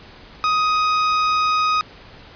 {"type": "tone", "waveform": "40% pulse", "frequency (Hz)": 1253, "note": "D#6", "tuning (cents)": 12, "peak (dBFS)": -15, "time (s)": [0.44, 1.81], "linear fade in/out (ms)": 0, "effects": ["pink hiss -43 dBFS RMS until 2.35 s", "resampled to 11025 Hz"]}